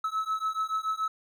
triangle beating tone pair, 1294 / 1301 Hz, E6 / E6, -32 / -23 cents, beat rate 7 Hz, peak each -29 / -29 dBFS, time 0.04-1.08 s, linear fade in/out 5 ms, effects none

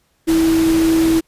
sine tone in noise, 325.5 Hz, E4, 22 cents flat, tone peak -11 dBFS, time 0.27-1.21 s, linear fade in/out 20 ms, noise pink, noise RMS -25 dBFS, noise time 0.27-1.21 s, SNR +11 dB, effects pink hiss -62 dBFS RMS until 1.27 s + resampled to 32000 Hz

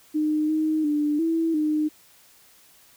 sine tone with pitch steps, 305.7 / 312 / 296.6 / 327.5 / 305.2 Hz, D#4 / D#4 / D4 / E4 / D#4, -30 / +5 / +17 / -11 / -33 cents, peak -20 dBFS, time 0.14-1.89 s, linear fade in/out 20 ms, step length 350 ms, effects white hiss -55 dBFS RMS until 2.96 s

